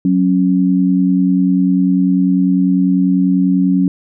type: tone pair together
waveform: sine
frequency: 185 / 275.1 Hz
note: F#3 / C#4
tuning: 0 / -13 cents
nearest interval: perfect fifth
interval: 687 cents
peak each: -12 / -13 dBFS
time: 0.05-3.88 s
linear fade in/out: 2 ms
effects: none